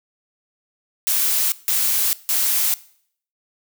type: noise bursts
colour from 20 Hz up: blue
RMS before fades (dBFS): -19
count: 3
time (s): 1.07-2.74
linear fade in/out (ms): 0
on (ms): 450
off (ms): 160
effects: noise-tail reverb RT60 0.6 s tail -20 dB re dry